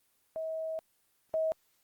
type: tone pair in turn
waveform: sine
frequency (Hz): 641 / 638.4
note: E5 / D#5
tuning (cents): -49 / +44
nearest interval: unison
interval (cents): 7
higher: first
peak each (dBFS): -33 / -27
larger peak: second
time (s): 0.36-0.79 / 1.34-1.52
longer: first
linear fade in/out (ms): 0
effects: white hiss -72 dBFS RMS until 1.83 s + Opus 24 kbps